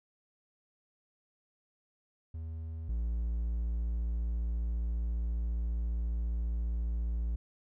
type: tone pair in turn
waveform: triangle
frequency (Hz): 80.6 / 57.34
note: E2 / A#1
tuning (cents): -38 / -28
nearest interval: tritone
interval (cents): 590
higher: first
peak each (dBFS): -35 / -28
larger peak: second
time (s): 2.34-2.89 / 2.89-7.36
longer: second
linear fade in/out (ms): 5
effects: none